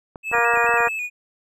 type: clicks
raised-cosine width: 1 ms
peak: -21 dBFS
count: 11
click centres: 0.158 / 0.315 / 0.351 / 0.384 / 0.538 / 0.574 / 0.644 / 0.692 / 0.74 / 0.805 / 0.873 s
type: tone with vibrato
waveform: triangle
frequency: 2532 Hz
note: D#7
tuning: 30 cents sharp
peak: -23 dBFS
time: 0.23-1.1 s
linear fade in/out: 50 ms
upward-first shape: square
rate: 4.6 Hz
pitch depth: 52 cents each way
type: harmonic tone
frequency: 235.4 Hz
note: A#3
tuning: 17 cents sharp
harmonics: 2 / 3 / 4 / 5 / 6 / 7 / 8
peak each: -24 / -24 / -24 / -24 / -24 / -24 / -24 dBFS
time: 0.32-0.89 s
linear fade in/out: 20 ms
effects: none